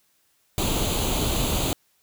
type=noise with comb filter; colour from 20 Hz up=pink; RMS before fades=-24 dBFS; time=0.58-1.73 s; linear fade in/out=0 ms; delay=0.28 ms; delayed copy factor=+0.7; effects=white hiss -66 dBFS RMS until 2.02 s